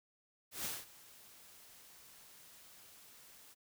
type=noise with ADSR envelope; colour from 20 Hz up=white; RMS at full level=-39 dBFS; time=0.51-3.55 s; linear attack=140 ms; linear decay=200 ms; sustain=-20 dB; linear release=29 ms; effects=none